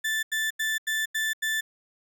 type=tone bursts; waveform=35% pulse; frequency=1760 Hz; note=A6; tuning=in tune; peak=-23 dBFS; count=6; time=0.04-1.61 s; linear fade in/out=10 ms; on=190 ms; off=86 ms; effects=none